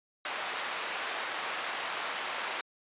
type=band-pass noise; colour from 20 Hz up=pink; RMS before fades=-36 dBFS; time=0.25-2.61 s; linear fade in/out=2 ms; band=820 to 3300 Hz; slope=12 dB/octave; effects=resampled to 8000 Hz